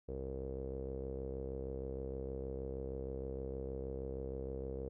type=tone with low-pass filter; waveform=sawtooth; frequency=66.4 Hz; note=C2; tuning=26 cents sharp; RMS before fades=-42 dBFS; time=0.08-4.89 s; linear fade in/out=10 ms; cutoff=470 Hz; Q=7.2; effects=none